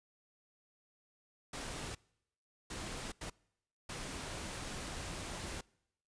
pink noise bursts at uneven times, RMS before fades -43 dBFS, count 4, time 1.53-1.95 / 2.7-3.12 / 3.21-3.3 / 3.89-5.61 s, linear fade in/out 5 ms, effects noise-tail reverb RT60 0.8 s tail -25 dB re dry + resampled to 22050 Hz

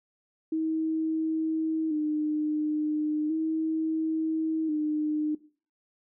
sine tone with vibrato, 311.1 Hz, D#4, in tune, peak -25 dBFS, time 0.52-5.35 s, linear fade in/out 5 ms, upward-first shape square, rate 0.36 Hz, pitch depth 41 cents each way, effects noise-tail reverb RT60 0.4 s tail -18 dB re dry

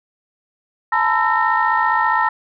sine tone cluster, 864 / 919 / 1008 / 1330 / 1837 Hz, A5 / A#5 / B5 / E6 / A#6, -32 / -25 / +35 / +15 / -26 cents, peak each -20 dBFS, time 0.92-2.29 s, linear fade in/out 5 ms, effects tanh soft clip ceiling -5 dBFS

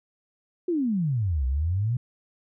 sine exponential two-way sweep, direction down then up, 370 to 62 to 127.4 Hz, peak -22 dBFS, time 0.68-1.97 s, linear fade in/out 5 ms, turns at 1.46 s, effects none

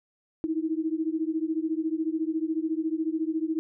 sine beating tone pair, 313.4 / 327.4 Hz, D#4 / E4, +13 / -12 cents, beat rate 14 Hz, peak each -28 / -29 dBFS, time 0.44-3.59 s, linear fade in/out 0 ms, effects none

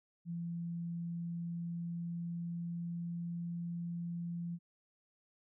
sine tone with pitch glide, 170 to 171.28 Hz, F3 to F3, -46 to -33 cents, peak -37 dBFS, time 0.25-4.59 s, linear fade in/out 50 ms, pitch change +13 cents, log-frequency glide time 0.88-3.58 s, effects none

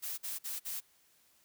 blue noise bursts, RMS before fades -39 dBFS, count 4, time 0.02-0.807 s, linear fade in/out 20 ms, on 160 ms, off 49 ms, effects white hiss -68 dBFS RMS until 1.44 s

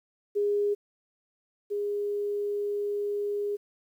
sine tone pair in turn, 410 / 410 Hz, G#4 / G#4, -22 / -22 cents, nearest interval unison, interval 0 cents, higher neither, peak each -23 / -27 dBFS, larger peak first, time 0.35-0.75 / 1.7-3.57 s, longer second, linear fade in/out 20 ms, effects 10-bit

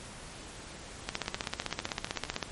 two click trains, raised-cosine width 0.2 ms, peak -23 / -13 dBFS, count 13 / 22, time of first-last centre 1.26-2.341 / 1.09-2.428 s, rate 11.1 / 15.7 Hz, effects pink hiss -46 dBFS RMS until 2.51 s + MP3 48 kbps

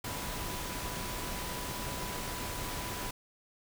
sine tone in noise, 987.8 Hz, B5, in tune, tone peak -45 dBFS, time 0.04-3.11 s, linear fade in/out 5 ms, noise pink, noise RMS -38 dBFS, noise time 0.04-3.11 s, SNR -10 dB, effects none

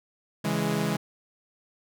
sawtooth chord, C# minor, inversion none, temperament equal with one note detuned, 137.87 / 164.81 / 207.7 Hz, C#3 / E3 / G#3, -9 / 0 / 0 cents, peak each -28 / -25 / -24 dBFS, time 0.44-0.97 s, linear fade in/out 10 ms, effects none

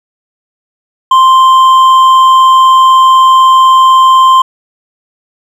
triangle tone with hard clipping, 1046 Hz, C6, 1 cent flat, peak -3 dBFS, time 1.11-4.42 s, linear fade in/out 5 ms, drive 8 dB, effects none

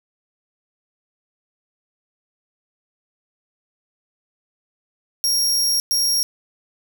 sawtooth tone bursts at uneven times, 5588 Hz, F8, in tune, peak -14 dBFS, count 2, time 5.24-5.8 / 5.91-6.23 s, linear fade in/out 0 ms, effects none

